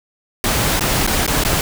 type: noise with dropouts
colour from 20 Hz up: pink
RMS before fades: -17 dBFS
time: 0.44-1.61 s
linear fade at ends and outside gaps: 1 ms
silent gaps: 0.795-0.808 / 1.066-1.075 / 1.265-1.277 / 1.437-1.449 s
effects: none